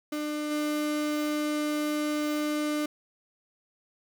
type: tone with level steps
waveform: 35% pulse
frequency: 299.7 Hz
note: D4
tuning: 35 cents sharp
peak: -28 / -25 dBFS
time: 0.12-2.86 s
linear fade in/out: 5 ms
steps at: 0.5 s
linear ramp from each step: 20 ms
effects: none

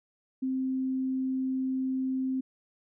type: tone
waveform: sine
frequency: 261.6 Hz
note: C4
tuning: in tune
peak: -27 dBFS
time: 0.42-2.41 s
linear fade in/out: 10 ms
effects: none

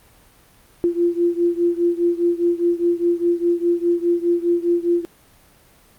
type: beating tone pair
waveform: sine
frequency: 343.7 / 348.6 Hz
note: F4 / F4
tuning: -28 / -3 cents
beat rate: 4.9 Hz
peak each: -18 / -20 dBFS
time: 0.84-5.05 s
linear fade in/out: 0 ms
effects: pink hiss -52 dBFS RMS until 5.98 s + Opus 32 kbps

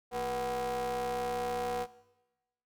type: ring-modulated tone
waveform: 45% pulse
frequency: 129.5 Hz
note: C3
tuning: 17 cents flat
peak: -29 dBFS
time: 0.11-1.87 s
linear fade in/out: 50 ms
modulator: 615 Hz
effects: noise-tail reverb RT60 1.0 s tail -18 dB re dry

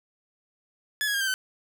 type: tone with pitch steps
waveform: sawtooth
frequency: 1710 / 1661.3 / 1614 / 1568.1 / 1523.4 Hz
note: A6 / G#6 / G#6 / G6 / G6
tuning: -50 / 0 / -50 / 0 / -50 cents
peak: -21 dBFS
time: 1.01-1.34 s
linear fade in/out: 0 ms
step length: 66 ms
effects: none

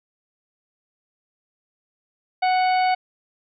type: harmonic tone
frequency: 740 Hz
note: F#5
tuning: in tune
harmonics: 1 / 2 / 3 / 4 / 5 / 6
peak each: -17 / -32 / -28 / -37 / -41 / -35 dBFS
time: 2.42-2.95 s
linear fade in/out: 10 ms
effects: none

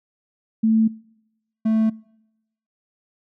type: tone pair in turn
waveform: sine / triangle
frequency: 221.7 / 220.5 Hz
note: A3 / A3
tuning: +13 / +4 cents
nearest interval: unison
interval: 9 cents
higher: first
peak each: -14 dBFS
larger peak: neither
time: 0.63-0.88 / 1.65-1.9 s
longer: neither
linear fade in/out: 10 ms
effects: noise-tail reverb RT60 0.9 s tail -25 dB re dry

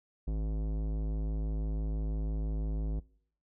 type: tone with tanh clipping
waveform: sine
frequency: 53 Hz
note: G#1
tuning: 36 cents sharp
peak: -32 dBFS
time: 0.27-3 s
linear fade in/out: 10 ms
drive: 17 dB
effects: noise-tail reverb RT60 0.6 s tail -23 dB re dry

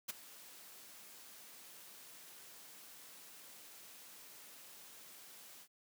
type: noise with ADSR envelope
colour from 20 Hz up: white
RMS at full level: -38 dBFS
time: 0.08-5.68 s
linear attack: 16 ms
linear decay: 17 ms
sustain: -18 dB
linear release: 65 ms
effects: high-pass 150 Hz 12 dB/octave

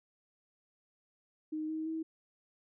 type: tone with pitch steps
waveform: sine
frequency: 310.2 / 315.6 / 321.1 Hz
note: D#4 / D#4 / E4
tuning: -5 / +25 / -45 cents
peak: -34 dBFS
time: 1.52-2.03 s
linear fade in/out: 10 ms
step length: 170 ms
effects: none

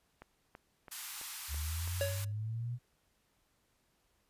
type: click train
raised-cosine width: 0.5 ms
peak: -34 dBFS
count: 6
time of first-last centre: 0.22-1.876 s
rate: 3.02 Hz
type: high-pass noise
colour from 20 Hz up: white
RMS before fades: -43 dBFS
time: 0.91-2.25 s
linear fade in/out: 10 ms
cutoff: 840 Hz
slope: 48 dB/octave
type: linear sweep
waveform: sine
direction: up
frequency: 70.7 to 123.47 Hz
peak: -35 dBFS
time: 1.48-2.79 s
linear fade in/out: 50 ms
type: tone with exponential decay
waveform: square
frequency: 560 Hz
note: C#5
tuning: 18 cents sharp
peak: -30 dBFS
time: 2.01-2.32 s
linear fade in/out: 1 ms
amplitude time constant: 67 ms
effects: pink hiss -75 dBFS RMS until 4.29 s + resampled to 32000 Hz

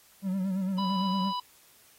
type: tone with vibrato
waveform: triangle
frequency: 190 Hz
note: F#3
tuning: 46 cents sharp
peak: -25 dBFS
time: 0.22-1.33 s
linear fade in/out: 50 ms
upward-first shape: sine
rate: 8.8 Hz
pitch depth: 63 cents each way
type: harmonic tone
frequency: 990 Hz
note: B5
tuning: 4 cents sharp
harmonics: 1 / 3 / 4 / 5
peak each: -30 / -40 / -42 / -44 dBFS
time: 0.78-1.4 s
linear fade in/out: 5 ms
effects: white hiss -59 dBFS RMS until 1.98 s + AAC 48 kbps

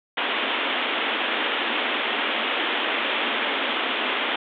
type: band-pass noise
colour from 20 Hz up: white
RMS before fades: -25 dBFS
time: 0.17-4.36 s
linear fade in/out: 5 ms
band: 220 to 3500 Hz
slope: 96 dB/octave
effects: none

